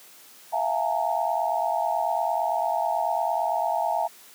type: tone cluster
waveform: sine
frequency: 661 / 710 / 837 / 916 Hz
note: E5 / F5 / G#5 / A#5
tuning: +5 / +28 / +13 / -31 cents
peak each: -28 dBFS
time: 0.52-4.08 s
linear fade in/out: 20 ms
effects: white hiss -50 dBFS RMS until 4.34 s + high-pass 200 Hz 12 dB/octave